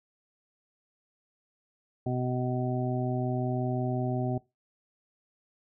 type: harmonic tone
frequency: 125.6 Hz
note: B2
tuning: 30 cents sharp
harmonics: 1 / 2 / 3 / 5 / 6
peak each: -30 / -33 / -35 / -37 / -38 dBFS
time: 2.06-4.38 s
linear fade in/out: 5 ms
effects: noise-tail reverb RT60 0.2 s tail -19 dB re dry